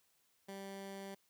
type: tone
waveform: 15% pulse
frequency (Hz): 195.8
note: G3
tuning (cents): -2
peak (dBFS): -39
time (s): 0.48-1.15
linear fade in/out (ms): 10
effects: white hiss -75 dBFS RMS until 1.29 s + high-pass 60 Hz 12 dB/octave